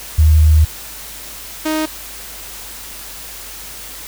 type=tone pair in turn; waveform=sine / sawtooth; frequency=77.78 / 311.9 Hz; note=D#2 / D#4; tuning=0 / +4 cents; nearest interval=2 octaves; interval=2404 cents; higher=second; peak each=-6 / -12 dBFS; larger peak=first; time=0.18-0.65 / 1.65-1.86 s; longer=first; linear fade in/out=10 ms; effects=added 50 Hz sine -41 dBFS peak until 4.07 s + white hiss -32 dBFS RMS until 4.07 s